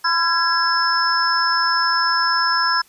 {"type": "tone cluster", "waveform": "sine", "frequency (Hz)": [1010, 1362, 1653, 5260], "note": ["B5", "F6", "G#6", "E8"], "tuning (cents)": [39, -44, -9, -5], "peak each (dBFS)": -21, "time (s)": [0.04, 2.82], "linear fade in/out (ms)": 10, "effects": ["white hiss -53 dBFS RMS until 2.88 s", "resampled to 32000 Hz"]}